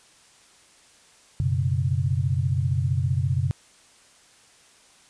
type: chord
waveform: sine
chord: F# suspended fourth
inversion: none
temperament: equal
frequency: 92.5 / 123.47 / 138.59 Hz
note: F#2 / B2 / C#3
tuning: 0 / 0 / 0 cents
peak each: -25 dBFS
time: 1.4-3.51 s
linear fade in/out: 0 ms
effects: white hiss -55 dBFS RMS until 5.09 s + resampled to 22050 Hz